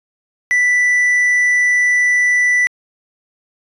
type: tone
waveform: triangle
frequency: 1975.5 Hz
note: B6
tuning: in tune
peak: -9 dBFS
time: 0.51-2.67 s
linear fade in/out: 0 ms
effects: resampled to 24000 Hz

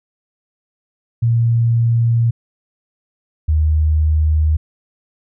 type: tone pair in turn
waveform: sine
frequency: 116.54 / 77.42 Hz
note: A#2 / D#2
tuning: 0 / -8 cents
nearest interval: perfect fifth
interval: 708 cents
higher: first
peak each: -11 dBFS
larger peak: neither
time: 1.22-2.31 / 3.48-4.57 s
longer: neither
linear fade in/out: 10 ms
effects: none

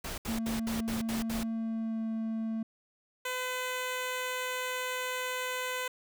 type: noise bursts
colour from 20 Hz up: pink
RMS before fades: -38 dBFS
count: 7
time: 0.04-1.434 s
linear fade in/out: 5 ms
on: 140 ms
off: 69 ms
type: tone with pitch glide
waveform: triangle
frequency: 225.6 to 223.1 Hz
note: A3 to A3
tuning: +44 to +24 cents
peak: -29 dBFS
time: 0.28-2.63 s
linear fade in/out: 5 ms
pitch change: -20 cents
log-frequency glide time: 1.55-2.06 s
type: tone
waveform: 10% pulse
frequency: 506 Hz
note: B4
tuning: 42 cents sharp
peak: -24 dBFS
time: 3.25-5.88 s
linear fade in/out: 5 ms
effects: none

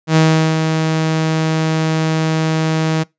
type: tone with ADSR envelope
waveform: sawtooth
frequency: 159.1 Hz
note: D#3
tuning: 39 cents sharp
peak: -4 dBFS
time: 0.07-3.04 s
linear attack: 90 ms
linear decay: 390 ms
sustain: -6 dB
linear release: 18 ms
effects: noise-tail reverb RT60 0.2 s tail -24 dB re dry + resampled to 16000 Hz

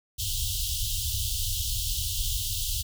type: band-stop noise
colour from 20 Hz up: pink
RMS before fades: -29 dBFS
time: 0.18-2.83 s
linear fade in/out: 20 ms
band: 110 to 2900 Hz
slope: 96 dB/octave
effects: none

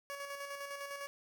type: tone with tremolo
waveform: 15% pulse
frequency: 563 Hz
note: C#5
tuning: 27 cents sharp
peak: -34 dBFS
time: 0.1-1.07 s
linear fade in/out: 0 ms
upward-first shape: square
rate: 9.9 Hz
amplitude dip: 40%
effects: none

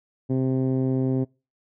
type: tone with low-pass filter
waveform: 10% pulse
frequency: 130.81 Hz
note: C3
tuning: in tune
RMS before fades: -23 dBFS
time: 0.29-1.25 s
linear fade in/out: 20 ms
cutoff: 290 Hz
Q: 1.1
effects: noise-tail reverb RT60 0.3 s tail -25 dB re dry

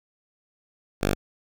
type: tone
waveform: 5% pulse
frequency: 49.46 Hz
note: G1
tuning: 16 cents sharp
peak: -10 dBFS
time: 1.01-1.15 s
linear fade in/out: 20 ms
effects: none

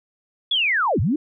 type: linear two-way sweep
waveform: sine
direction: down then up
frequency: 3472 to 76.7 to 322.6 Hz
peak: -17 dBFS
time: 0.51-1.16 s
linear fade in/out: 5 ms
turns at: 1 s
effects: none

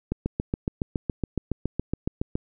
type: click train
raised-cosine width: 3 ms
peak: -12 dBFS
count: 17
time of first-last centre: 0.12-2.355 s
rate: 7.16 Hz
effects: none

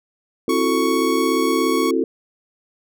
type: chord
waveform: sine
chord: F# half-diminished seventh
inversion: second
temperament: just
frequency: 266.4 / 333 / 370 / 444 Hz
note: C4 / E4 / F#4 / A4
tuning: +31 / +18 / 0 / +16 cents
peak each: -22 / -21 / -23 / -22 dBFS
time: 0.48-2.04 s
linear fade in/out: 2 ms
type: tone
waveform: sawtooth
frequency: 1112 Hz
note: C#6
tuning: 5 cents sharp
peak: -19 dBFS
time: 0.49-1.91 s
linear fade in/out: 5 ms
effects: none

